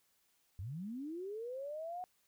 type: linear sweep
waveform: sine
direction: up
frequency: 82.7 to 740 Hz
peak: -40 dBFS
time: 0.59-2.04 s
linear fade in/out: 0 ms
effects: white hiss -75 dBFS RMS until 2.27 s